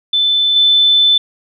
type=tone with level steps; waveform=sine; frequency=3520 Hz; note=A7; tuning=in tune; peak=-10 / -7 dBFS; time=0.13-1.18 s; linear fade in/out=5 ms; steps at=0.56 s; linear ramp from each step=2 ms; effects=none